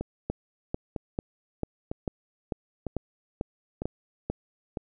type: two click trains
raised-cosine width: 2 ms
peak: -18 / -15 dBFS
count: 6 / 10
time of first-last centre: 0.01-4.772 / 0.3-4.3 s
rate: 1.05 / 2.25 Hz
effects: none